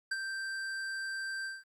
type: tone with ADSR envelope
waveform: square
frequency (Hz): 1568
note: G6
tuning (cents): 0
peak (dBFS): -30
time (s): 0.11-1.64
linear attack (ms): 8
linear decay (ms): 36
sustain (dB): -6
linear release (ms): 190
effects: low-pass 8000 Hz 12 dB/octave + 12-bit